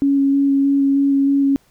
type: tone with vibrato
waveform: sine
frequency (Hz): 277.2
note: C#4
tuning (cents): 0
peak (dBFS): -12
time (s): 0.02-1.56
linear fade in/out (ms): 0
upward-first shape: square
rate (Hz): 3.2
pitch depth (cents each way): 9
effects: pink hiss -57 dBFS RMS until 1.7 s